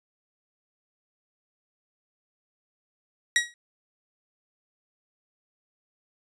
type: tone with exponential decay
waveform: sawtooth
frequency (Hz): 1906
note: A#6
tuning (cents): +38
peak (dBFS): -12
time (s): 3.36-3.54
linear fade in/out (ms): 1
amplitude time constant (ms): 37
effects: resampled to 22050 Hz